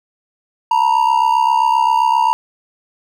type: ring-modulated tone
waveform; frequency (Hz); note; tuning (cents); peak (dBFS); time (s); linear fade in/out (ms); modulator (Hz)
triangle; 932.3; A#5; 0; -6; 0.71-2.33; 0; 33.8
effects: none